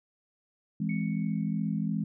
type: chord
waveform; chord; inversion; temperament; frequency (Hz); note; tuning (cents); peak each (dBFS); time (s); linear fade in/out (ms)
sine; E augmented; none; equal; 164.81 / 207.7 / 261.6; E3 / G#3 / B#3; 0 / 0 / 0; -31 / -30 / -36; 0.8-2.04; 5
type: tone with exponential decay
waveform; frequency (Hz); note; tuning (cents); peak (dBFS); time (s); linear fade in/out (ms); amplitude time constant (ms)
sine; 2217; C#7; 0; -38; 0.89-1.86; 5; 210
effects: none